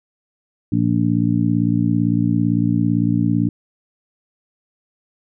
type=harmonic tone; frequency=57.8 Hz; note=A#1; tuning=14 cents flat; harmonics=2 / 3 / 4 / 5; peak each=-20 / -20 / -20 / -20 dBFS; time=0.72-3.49 s; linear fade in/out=5 ms; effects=none